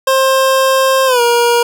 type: tone with pitch glide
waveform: 25% pulse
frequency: 530 to 474.9 Hz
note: C5 to A#4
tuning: +22 to +32 cents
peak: -5 dBFS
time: 0.07-1.63 s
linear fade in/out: 5 ms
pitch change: -190 cents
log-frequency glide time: 1.06-1.21 s
effects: none